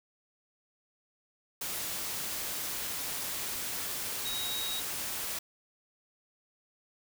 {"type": "tone in noise", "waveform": "sine", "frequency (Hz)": 3800, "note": "A#7", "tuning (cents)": 33, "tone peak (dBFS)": -35, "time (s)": [4.25, 4.8], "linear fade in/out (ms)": 5, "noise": "white", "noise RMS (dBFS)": -36, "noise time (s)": [1.61, 5.39], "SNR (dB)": -2, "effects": []}